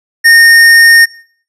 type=tone with hard clipping; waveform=sine; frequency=1838 Hz; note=A#6; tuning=25 cents flat; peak=-3 dBFS; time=0.24-1.06 s; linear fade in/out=20 ms; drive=14 dB; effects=noise-tail reverb RT60 0.5 s tail -19 dB re dry + resampled to 32000 Hz